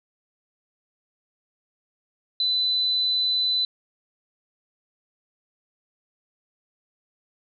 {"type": "tone", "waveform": "sine", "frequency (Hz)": 4005, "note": "B7", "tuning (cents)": 23, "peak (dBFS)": -20, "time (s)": [2.4, 3.65], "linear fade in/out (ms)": 2, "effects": []}